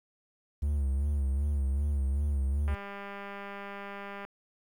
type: tone with vibrato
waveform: triangle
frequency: 70.2 Hz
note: C#2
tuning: 22 cents sharp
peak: -24 dBFS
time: 0.62-2.75 s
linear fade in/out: 10 ms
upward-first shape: sine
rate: 2.6 Hz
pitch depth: 79 cents each way
type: click train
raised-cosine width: 0.5 ms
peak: -27 dBFS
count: 315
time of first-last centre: 2.68-4.25 s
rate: 200 Hz
effects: 10-bit